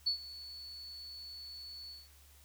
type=tone with ADSR envelope; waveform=sine; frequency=4435 Hz; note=C#8; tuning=in tune; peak=-27 dBFS; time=0.06-2.09 s; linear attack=12 ms; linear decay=100 ms; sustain=-18 dB; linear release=190 ms; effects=added 71 Hz sine -60 dBFS peak until 2.44 s + white hiss -63 dBFS RMS until 2.44 s